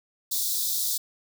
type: high-pass noise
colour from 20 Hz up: white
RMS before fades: -27 dBFS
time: 0.31-0.98 s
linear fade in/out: 10 ms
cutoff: 3500 Hz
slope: 96 dB/octave
effects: none